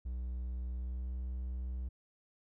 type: tone with pitch glide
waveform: triangle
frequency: 61.74 to 62.71 Hz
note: B1 to B1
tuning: 0 to +27 cents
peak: -34 dBFS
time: 0.05-1.89 s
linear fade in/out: 10 ms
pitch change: +27 cents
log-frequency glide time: 0.75-1.11 s
effects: none